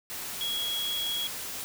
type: tone in noise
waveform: sine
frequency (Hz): 3322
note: G#7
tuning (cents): 0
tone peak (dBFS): -29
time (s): 0.41-1.27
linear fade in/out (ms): 0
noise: white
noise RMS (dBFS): -37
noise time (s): 0.1-1.64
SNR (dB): +5
effects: none